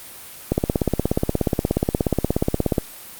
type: click train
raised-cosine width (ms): 2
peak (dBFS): -4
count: 39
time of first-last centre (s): 0.52-2.782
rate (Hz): 16.8
effects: white hiss -39 dBFS RMS until 3.19 s + Opus 32 kbps